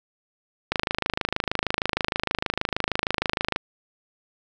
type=click train; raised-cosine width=0.3 ms; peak=-6 dBFS; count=76; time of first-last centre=0.72-3.561 s; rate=26.4 Hz; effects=none